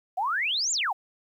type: exponential two-way sweep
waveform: sine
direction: up then down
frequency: 698.5 to 7560 to 698.5 Hz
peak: -24 dBFS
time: 0.17-0.93 s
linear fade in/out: 10 ms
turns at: 0.72 s
effects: 10-bit